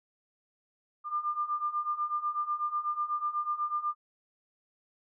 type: beating tone pair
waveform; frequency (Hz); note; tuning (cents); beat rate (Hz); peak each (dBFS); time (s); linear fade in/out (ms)
sine; 1195 / 1203.1; D6 / D6; +30 / +41; 8.1; -34 / -31; 1.04-3.95; 50
effects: none